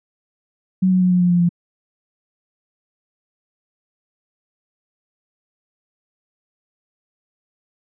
sine tone with pitch steps, 186.7 / 184.34 / 182.01 / 179.72 / 177.45 / 175.21 / 172.99 Hz, F#3 / F#3 / F#3 / F3 / F3 / F3 / F3, +16 / -6 / -28 / +50 / +28 / +6 / -16 cents, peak -12 dBFS, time 0.82-1.492 s, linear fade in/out 10 ms, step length 96 ms, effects none

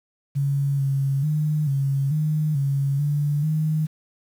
sine tone with pitch steps, 140 / 137.2 / 152 / 137.8 / 153.4 / 138.9 / 146.2 / 155.5 Hz, C#3 / C#3 / D#3 / C#3 / D#3 / C#3 / D3 / D#3, +18 / -17 / -40 / -10 / -24 / +4 / -7 / -1 cents, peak -19 dBFS, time 0.35-3.87 s, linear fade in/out 20 ms, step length 440 ms, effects 8-bit

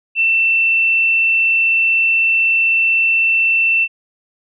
sine tone, 2681 Hz, E7, 29 cents sharp, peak -11 dBFS, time 0.15-3.88 s, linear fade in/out 50 ms, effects none

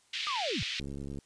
white band-pass noise, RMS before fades -36 dBFS, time 0.13-0.8 s, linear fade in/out 5 ms, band 2200 to 4000 Hz, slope 24 dB/octave
sine linear sweep, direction down, 1244.5 to 64.3 Hz, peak -32 dBFS, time 0.27-0.63 s, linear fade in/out 0 ms
click train, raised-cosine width 3 ms, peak -28 dBFS, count 28, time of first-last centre 0.8-1.187 s, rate 69.7 Hz
effects white hiss -66 dBFS RMS until 1.25 s + resampled to 22050 Hz

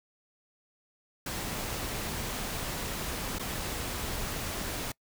pink noise with dropouts, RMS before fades -35 dBFS, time 1.26-4.92 s, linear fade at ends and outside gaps 5 ms, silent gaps 3.386-3.394 s, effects noise-tail reverb RT60 0.1 s tail -24 dB re dry

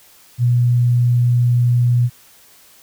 sine tone, 121.5 Hz, B2, 28 cents flat, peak -11 dBFS, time 0.38-2.1 s, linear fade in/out 50 ms, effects white hiss -48 dBFS RMS until 2.82 s

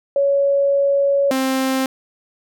sine / sawtooth tone pair in turn, 559 / 263.8 Hz, C#5 / C4, +14 / +14 cents, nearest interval octave + minor second, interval 1300 cents, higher first, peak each -13 dBFS, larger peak neither, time 0.16-1.31 / 1.31-1.86 s, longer first, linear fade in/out 2 ms, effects none

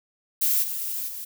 violet noise with level steps, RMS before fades -22 / -30 / -35 dBFS, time 0.41-1.25 s, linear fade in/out 10 ms, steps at 0.62 / 1.07 s, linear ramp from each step 20 ms, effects none

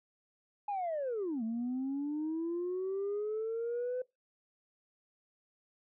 sine linear two-way sweep, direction down then up, 840 to 220 to 508 Hz, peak -31 dBFS, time 0.68-4.02 s, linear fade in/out 5 ms, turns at 1.43 s, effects noise-tail reverb RT60 0.2 s tail -22 dB re dry + tanh soft clip ceiling -30 dBFS

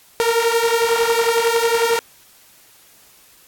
sawtooth beating tone pair, 457.5 / 468.5 Hz, A#4 / A#4, -32 / +9 cents, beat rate 11 Hz, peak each -14 dBFS, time 0.2-1.99 s, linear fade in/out 0 ms, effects white hiss -50 dBFS RMS until 3.47 s + AAC 64 kbps

